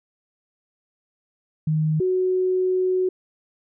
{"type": "tone pair in turn", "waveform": "sine", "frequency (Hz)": [155.56, 370], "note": ["D#3", "F#4"], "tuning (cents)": [0, 0], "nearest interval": "octave + minor third", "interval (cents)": 1500, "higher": "second", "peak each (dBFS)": -18, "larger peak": "neither", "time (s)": [[1.67, 2], [2, 3.09]], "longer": "second", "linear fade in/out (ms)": 5, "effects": []}